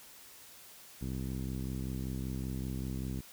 10% pulse tone with low-pass filter, 65.2 Hz, C2, 5 cents flat, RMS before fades -37 dBFS, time 1.01-3.21 s, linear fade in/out 10 ms, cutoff 240 Hz, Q 0.84, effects white hiss -54 dBFS RMS until 3.32 s

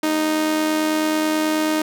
sawtooth tone with amplitude modulation, 310.1 Hz, D#4, 6 cents flat, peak -12 dBFS, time 0.03-1.82 s, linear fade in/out 5 ms, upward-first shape sine, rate 89.2 Hz, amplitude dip 40%, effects none

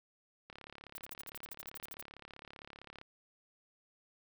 click train, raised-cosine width 0.3 ms, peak -33 dBFS, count 90, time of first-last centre 0.5-3.014 s, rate 35.4 Hz
violet noise bursts, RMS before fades -45 dBFS, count 14, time 0.95-2.016 s, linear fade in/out 5 ms, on 26 ms, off 54 ms
effects none

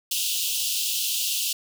pink high-pass noise, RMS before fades -26 dBFS, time 0.11-1.53 s, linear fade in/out 5 ms, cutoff 2700 Hz, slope 96 dB/octave, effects none

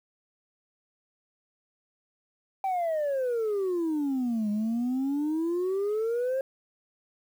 sine exponential two-way sweep, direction down then up, 784 to 205.4 to 540 Hz, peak -23 dBFS, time 2.64-6.41 s, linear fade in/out 2 ms, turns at 4.5 s, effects tanh soft clip ceiling -24 dBFS + 9-bit

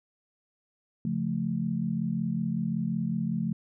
sine chord, Db augmented, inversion none, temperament equal, 138.59 / 174.61 / 220 Hz, Db3 / F3 / A3, 0 / 0 / 0 cents, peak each -34 / -30 / -30 dBFS, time 1.05-3.53 s, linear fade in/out 2 ms, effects none

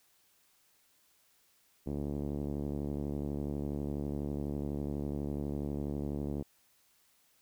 5% pulse tone with low-pass filter, 72.1 Hz, D2, 31 cents flat, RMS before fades -36 dBFS, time 1.86-6.43 s, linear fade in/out 10 ms, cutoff 300 Hz, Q 1, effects white hiss -69 dBFS RMS until 7.41 s

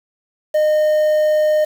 triangle tone with quantisation, 612 Hz, D#5, 29 cents flat, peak -10 dBFS, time 0.54-1.65 s, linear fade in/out 10 ms, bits 6, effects none

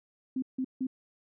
sine tone bursts, 259.9 Hz, C4, 11 cents flat, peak -28 dBFS, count 3, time 0.36-0.869 s, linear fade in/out 5 ms, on 63 ms, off 160 ms, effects none

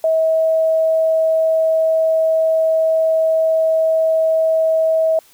sine tone, 643 Hz, E5, 43 cents flat, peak -12 dBFS, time 0.04-5.19 s, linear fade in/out 2 ms, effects white hiss -50 dBFS RMS until 5.33 s

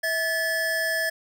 square tone pair together, 649.6 / 1730 Hz, E5 / A6, -26 / -30 cents, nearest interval octave + perfect fourth, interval 1696 cents, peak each -30 / -25 dBFS, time 0.03-1.1 s, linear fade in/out 10 ms, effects none

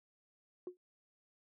sine tone with exponential decay, 361.1 Hz, F#4, 42 cents flat, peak -35 dBFS, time 0.67-0.77 s, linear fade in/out 1 ms, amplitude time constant 20 ms, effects tanh soft clip ceiling -35 dBFS + high-pass 200 Hz 12 dB/octave

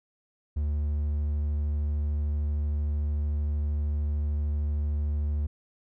triangle tone, 73.9 Hz, D2, 11 cents sharp, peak -23 dBFS, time 0.56-5.47 s, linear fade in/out 10 ms, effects none

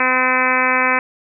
harmonic tone, 255.9 Hz, C4, 38 cents flat, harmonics 1 / 2 / 3 / 4 / 5 / 6 / 7 / 8 / 9 / 10, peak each -26 / -24 / -26 / -20 / -23 / -22 / -22 / -22 / -21 / -25 dBFS, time 0-0.99 s, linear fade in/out 2 ms, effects none

